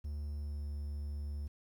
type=tone with pitch glide; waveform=triangle; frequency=73.42 to 72.66 Hz; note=D2 to D2; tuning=0 to -18 cents; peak=-35 dBFS; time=0.04-1.48 s; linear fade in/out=10 ms; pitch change=-18 cents; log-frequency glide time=0.19-0.73 s; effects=11-bit